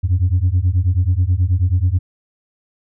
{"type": "beating tone pair", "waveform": "sine", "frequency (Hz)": [86, 95.3], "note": ["F2", "G2"], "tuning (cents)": [-26, -48], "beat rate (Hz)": 9.3, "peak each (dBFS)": -14, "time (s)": [0.03, 1.99], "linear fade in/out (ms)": 20, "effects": ["tanh soft clip ceiling -9 dBFS"]}